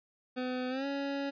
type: tone with pitch glide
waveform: 25% pulse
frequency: 253 to 279.1 Hz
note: B3 to C#4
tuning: +42 to +12 cents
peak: -29 dBFS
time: 0.36-1.31 s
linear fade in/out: 20 ms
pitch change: +170 cents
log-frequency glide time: 0.69-0.86 s
effects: resampled to 11025 Hz